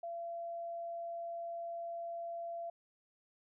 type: tone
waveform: sine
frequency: 680 Hz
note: F5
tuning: 46 cents flat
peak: -39 dBFS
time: 0.03-2.7 s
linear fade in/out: 5 ms
effects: none